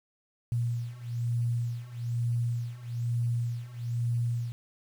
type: beating tone pair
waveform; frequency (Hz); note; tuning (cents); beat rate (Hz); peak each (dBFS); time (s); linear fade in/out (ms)
sine; 118.1 / 119.2; A#2 / A#2; +23 / +39; 1.1; -32 / -30; 0.52-4.52; 0
effects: 9-bit